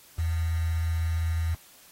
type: tone with quantisation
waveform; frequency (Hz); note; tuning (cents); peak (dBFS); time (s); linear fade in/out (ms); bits
sine; 82; E2; -9; -24; 0.18-1.55; 10; 7
effects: white hiss -54 dBFS RMS until 1.91 s + AAC 48 kbps